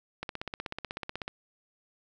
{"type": "click train", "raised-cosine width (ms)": 0.3, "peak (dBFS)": -19, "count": 18, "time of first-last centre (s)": [0.23, 1.279], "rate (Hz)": 16.2, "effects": []}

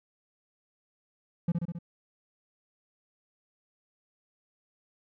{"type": "tone with echo", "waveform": "triangle", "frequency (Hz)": 170.7, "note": "F3", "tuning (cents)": -39, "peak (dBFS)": -21, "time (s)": [1.48, 1.52], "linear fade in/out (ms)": 5, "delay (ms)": 67, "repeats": 4, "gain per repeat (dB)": -3, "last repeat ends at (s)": 1.788, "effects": []}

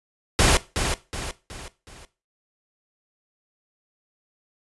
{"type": "noise with echo", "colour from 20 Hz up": "pink", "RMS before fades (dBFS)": -17, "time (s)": [0.39, 0.57], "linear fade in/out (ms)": 0, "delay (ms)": 370, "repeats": 4, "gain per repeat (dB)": -7, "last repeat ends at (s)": 2.05, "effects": ["noise-tail reverb RT60 0.3 s tail -17 dB re dry", "resampled to 24000 Hz"]}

